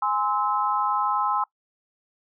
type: chord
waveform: sine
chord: Ab augmented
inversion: none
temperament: just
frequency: 830.6 / 1038.3 / 1297.8 Hz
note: Ab5 / C6 / E6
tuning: 0 / -14 / -27 cents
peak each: -26 / -25 / -26 dBFS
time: 0.02-1.44 s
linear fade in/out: 5 ms
effects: noise-tail reverb RT60 0.1 s tail -22 dB re dry